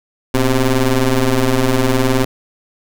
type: ring-modulated tone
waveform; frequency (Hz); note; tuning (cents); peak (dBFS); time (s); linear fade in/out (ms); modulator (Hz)
20% pulse; 128.3; C3; -34; -4; 0.34-2.25; 5; 138
effects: none